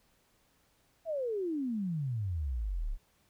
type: exponential sweep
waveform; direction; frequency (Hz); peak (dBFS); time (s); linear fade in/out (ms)
sine; down; 679 to 30.87; -31; 1.05-2.98; 50
effects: pink hiss -70 dBFS RMS until 3.29 s